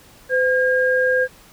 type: tone pair together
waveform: sine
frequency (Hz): 510 / 1619.1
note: C5 / G#6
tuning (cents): -44 / -44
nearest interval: octave + minor sixth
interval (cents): 2000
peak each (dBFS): -17 / -18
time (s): 0.29-1.28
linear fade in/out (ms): 50
effects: pink hiss -48 dBFS RMS until 1.52 s